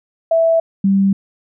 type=tone pair in turn; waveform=sine; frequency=658 / 195.62 Hz; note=E5 / G3; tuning=-3 / -3 cents; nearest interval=octave + major sixth; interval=2100 cents; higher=first; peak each=-10 dBFS; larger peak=neither; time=0.31-0.6 / 0.84-1.13 s; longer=neither; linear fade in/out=5 ms; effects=none